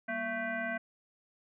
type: tone with frequency modulation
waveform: sine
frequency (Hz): 1108.7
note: C#6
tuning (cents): 0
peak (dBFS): -32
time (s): 0.08-0.78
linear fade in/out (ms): 10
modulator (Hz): 436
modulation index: 2.1
effects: none